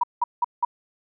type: tone bursts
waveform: sine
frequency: 964 Hz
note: B5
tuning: 42 cents flat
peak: -17 dBFS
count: 4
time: 0.01-0.65 s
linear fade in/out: 5 ms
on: 25 ms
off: 180 ms
effects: none